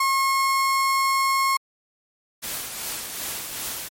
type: tone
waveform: 35% pulse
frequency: 1082 Hz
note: C#6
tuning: 42 cents flat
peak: -17 dBFS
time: 0-1.57 s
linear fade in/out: 5 ms
type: noise with tremolo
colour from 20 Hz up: white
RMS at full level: -29 dBFS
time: 2.42-3.89 s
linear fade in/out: 20 ms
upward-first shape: triangle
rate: 2.6 Hz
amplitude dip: 45%
effects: MP3 64 kbps